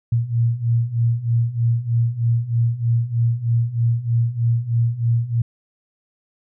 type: beating tone pair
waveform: sine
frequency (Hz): 115.2 / 118.4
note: A#2 / A#2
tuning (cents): -20 / +27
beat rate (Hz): 3.2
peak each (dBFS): -21 / -18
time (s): 0.12-5.42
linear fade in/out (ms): 5
effects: none